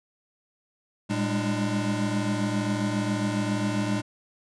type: tone cluster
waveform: square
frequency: 113.1 / 199.9 / 207.3 / 299.4 Hz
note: A2 / G3 / G#3 / D4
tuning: +48 / +34 / -3 / +33 cents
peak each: -31 dBFS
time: 1.09-4.02 s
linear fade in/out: 20 ms
effects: resampled to 22050 Hz